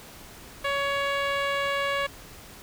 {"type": "tone with low-pass filter", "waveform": "10% pulse", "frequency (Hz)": 560, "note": "C#5", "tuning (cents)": 18, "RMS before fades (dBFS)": -27, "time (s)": [0.64, 2.07], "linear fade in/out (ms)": 10, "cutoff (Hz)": 3600, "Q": 0.54, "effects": ["pink hiss -46 dBFS RMS until 2.62 s"]}